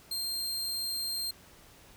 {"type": "tone", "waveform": "sawtooth", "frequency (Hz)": 4186, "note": "C8", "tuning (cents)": 0, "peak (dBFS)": -29, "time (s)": [0.11, 1.31], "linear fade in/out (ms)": 5, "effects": ["pink hiss -56 dBFS RMS until 1.96 s"]}